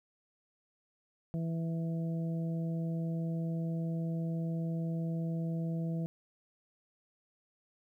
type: harmonic tone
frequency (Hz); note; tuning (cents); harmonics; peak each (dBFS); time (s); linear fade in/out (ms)
164.9; E3; +1; 1 / 2 / 3 / 4; -32 / -44 / -47 / -48; 1.34-6.06; 0
effects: 12-bit